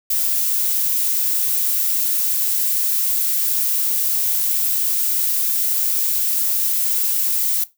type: noise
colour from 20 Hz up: violet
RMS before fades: -19 dBFS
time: 0.1-7.64 s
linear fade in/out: 5 ms
effects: noise-tail reverb RT60 0.2 s tail -17 dB re dry